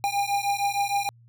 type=beating tone pair; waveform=square; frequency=802 / 808.5 Hz; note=G5 / G#5; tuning=+39 / -47 cents; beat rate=6.5 Hz; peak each=-27 dBFS; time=0.04-1.09 s; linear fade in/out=0 ms; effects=added 117 Hz sine -51 dBFS peak until 1.28 s